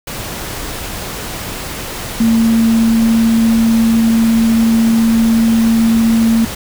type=tone in noise; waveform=sine; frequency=227 Hz; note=A#3; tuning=46 cents flat; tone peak=-8 dBFS; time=2.2-6.45 s; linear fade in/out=5 ms; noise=pink; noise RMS=-24 dBFS; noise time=0.07-6.55 s; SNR=+13 dB; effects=none